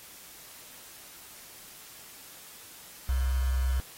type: tone with quantisation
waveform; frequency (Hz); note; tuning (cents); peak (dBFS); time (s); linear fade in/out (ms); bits
sine; 64.2; C2; -32; -24; 3.09-3.8; 0; 7
effects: white hiss -49 dBFS RMS until 3.97 s + AAC 48 kbps